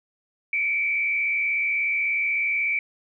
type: tone with frequency modulation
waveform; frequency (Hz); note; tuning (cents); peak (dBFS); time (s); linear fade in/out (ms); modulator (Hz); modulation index
sine; 2305; D7; -33; -21; 0.53-2.79; 2; 76.4; 0.91
effects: none